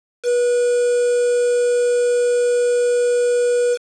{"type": "tone with quantisation", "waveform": "triangle", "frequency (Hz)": 485.6, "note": "B4", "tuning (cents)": -29, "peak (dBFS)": -12, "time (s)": [0.23, 3.78], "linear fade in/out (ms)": 50, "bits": 5, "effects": ["resampled to 22050 Hz"]}